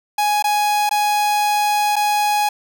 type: tone with dropouts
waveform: 45% pulse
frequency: 833 Hz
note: G#5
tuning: 5 cents sharp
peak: -15 dBFS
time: 0.18-2.49 s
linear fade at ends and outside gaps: 5 ms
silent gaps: 0.425-0.441 / 0.893-0.91 / 1.958-1.963 s
effects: none